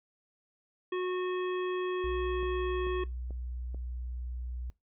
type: harmonic tone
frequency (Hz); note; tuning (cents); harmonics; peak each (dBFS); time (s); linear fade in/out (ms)
365.4; F#4; -22; 1 / 3 / 5 / 7 / 9; -30 / -40 / -44 / -47 / -49; 0.92-3.04; 5
type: tone with pitch glide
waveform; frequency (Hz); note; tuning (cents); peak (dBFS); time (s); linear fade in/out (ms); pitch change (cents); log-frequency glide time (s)
sine; 61.74 to 61.35; B1 to B1; 0 to -11; -35; 2.04-4.7; 0; -11; 2.61-3.52
type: click train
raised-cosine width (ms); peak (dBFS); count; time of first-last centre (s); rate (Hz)
2; -34; 4; 2.43-3.746; 2.28
effects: noise-tail reverb RT60 0.2 s tail -21 dB re dry